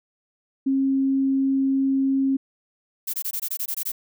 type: tone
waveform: sine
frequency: 269.7 Hz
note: C#4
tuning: 47 cents flat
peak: -18 dBFS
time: 0.66-2.37 s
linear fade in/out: 10 ms
type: noise bursts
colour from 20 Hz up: violet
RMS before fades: -27 dBFS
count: 10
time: 3.07-3.92 s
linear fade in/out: 10 ms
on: 67 ms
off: 20 ms
effects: none